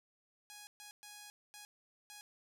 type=tone bursts at uneven times; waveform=5% pulse; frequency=830.6 Hz; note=G#5; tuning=in tune; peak=-39 dBFS; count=5; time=0.5-0.67 / 0.8-0.91 / 1.03-1.3 / 1.54-1.65 / 2.1-2.21 s; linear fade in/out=0 ms; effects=none